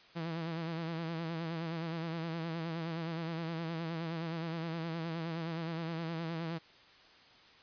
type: tone with vibrato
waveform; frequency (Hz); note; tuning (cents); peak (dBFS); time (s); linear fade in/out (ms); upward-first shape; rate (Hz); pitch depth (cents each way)
sawtooth; 164.81; E3; 0; -32; 0.15-6.59; 20; sine; 9.6; 56
effects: white hiss -59 dBFS RMS until 7.62 s + resampled to 11025 Hz